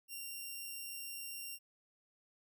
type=tone; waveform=5% pulse; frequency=2767 Hz; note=F7; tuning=17 cents flat; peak=-34 dBFS; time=0.08-1.59 s; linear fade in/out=50 ms; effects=none